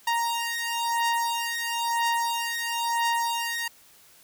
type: beating tone pair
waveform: sawtooth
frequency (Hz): 932.3 / 933.3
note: A#5 / A#5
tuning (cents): 0 / +2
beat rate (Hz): 1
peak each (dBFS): -24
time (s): 0.07-3.68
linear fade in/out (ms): 5
effects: white hiss -55 dBFS RMS until 4.23 s